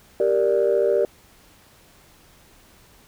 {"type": "chord", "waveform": "sine", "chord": "G minor", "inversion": "none", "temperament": "equal", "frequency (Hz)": [392, 466.2, 587.3], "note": ["G4", "Bb4", "D5"], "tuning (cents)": [0, 0, 0], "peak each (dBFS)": -20, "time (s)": [0.2, 1.05], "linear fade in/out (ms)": 2, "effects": ["tanh soft clip ceiling -10 dBFS", "pink hiss -53 dBFS RMS until 3.07 s"]}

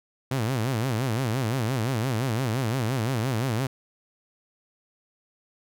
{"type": "tone with vibrato", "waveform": "sawtooth", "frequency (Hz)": 121, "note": "B2", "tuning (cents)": -35, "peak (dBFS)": -20, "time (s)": [0.31, 3.67], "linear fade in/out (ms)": 5, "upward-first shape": "sine", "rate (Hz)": 5.8, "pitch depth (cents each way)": 210, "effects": []}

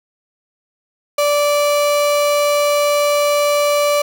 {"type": "tone", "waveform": "35% pulse", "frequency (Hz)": 583, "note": "D5", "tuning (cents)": -13, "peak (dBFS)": -11, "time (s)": [1.18, 4.02], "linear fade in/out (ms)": 5, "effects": []}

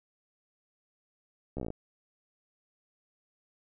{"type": "slowing click train", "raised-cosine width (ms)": 2, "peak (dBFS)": -23, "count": 9, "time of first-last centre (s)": [1.57, 1.704], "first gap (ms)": 14, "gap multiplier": 1.05, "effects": []}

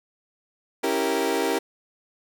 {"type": "chord", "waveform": "30% pulse", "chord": "C# diminished seventh", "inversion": "none", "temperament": "equal", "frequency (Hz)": [277.2, 329.6, 392, 466.2], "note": ["C#4", "E4", "G4", "Bb4"], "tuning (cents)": [0, 0, 0, 0], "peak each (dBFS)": [-27, -26, -24, -24], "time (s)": [0.83, 1.59], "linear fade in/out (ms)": 10, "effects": []}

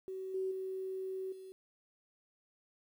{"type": "tone with level steps", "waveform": "sine", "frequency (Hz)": 378.8, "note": "F#4", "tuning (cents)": 41, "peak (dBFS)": [-39, -33, -37, -47], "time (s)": [0.08, 1.52], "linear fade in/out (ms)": 0, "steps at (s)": [0.34, 0.51, 1.32], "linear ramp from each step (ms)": 5, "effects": ["11-bit"]}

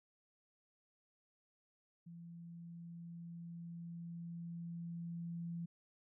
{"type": "tone with level ramp", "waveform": "sine", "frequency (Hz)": 169.6, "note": "E3", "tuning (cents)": 50, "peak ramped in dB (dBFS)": [-50, -40], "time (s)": [2.06, 5.66], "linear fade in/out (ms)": 10, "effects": []}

